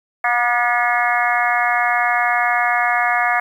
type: harmonic tone with a mistuned harmonic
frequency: 240.5 Hz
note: B3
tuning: 46 cents flat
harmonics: 3 / 4 / 5 / 6 / 7 / 8 / 9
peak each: -19 / -26 / -22 / -26 / -21 / -26 / -22 dBFS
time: 0.24-3.4 s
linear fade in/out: 5 ms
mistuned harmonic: 7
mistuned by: +21 cents
effects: 8-bit